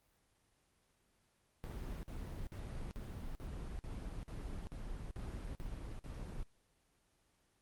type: noise bursts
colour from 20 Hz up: brown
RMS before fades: -44 dBFS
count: 11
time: 1.64-6.43 s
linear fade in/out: 0 ms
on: 390 ms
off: 50 ms
effects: pink hiss -75 dBFS RMS until 7.61 s + Opus 24 kbps